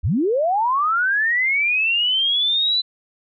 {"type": "linear sweep", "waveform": "sine", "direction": "up", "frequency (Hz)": [53.6, 4027], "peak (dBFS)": -16, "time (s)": [0.03, 2.82], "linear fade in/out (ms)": 20, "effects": []}